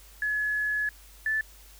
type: tone pair in turn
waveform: sine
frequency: 1700 / 1749.8 Hz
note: G#6 / A6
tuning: +40 / -10 cents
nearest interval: unison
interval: 50 cents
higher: second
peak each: -25 / -24 dBFS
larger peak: second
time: 0.22-0.89 / 1.26-1.41 s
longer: first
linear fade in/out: 2 ms
effects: added 50 Hz sine -51 dBFS peak until 1.79 s + white hiss -54 dBFS RMS until 1.79 s